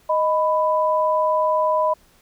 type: tone pair together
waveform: sine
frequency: 622.3 / 994.1 Hz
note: D#5 / B5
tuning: 0 / +11 cents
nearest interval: minor sixth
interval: 811 cents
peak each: -19 dBFS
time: 0.09-1.94 s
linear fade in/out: 10 ms
effects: pink hiss -56 dBFS RMS until 2.21 s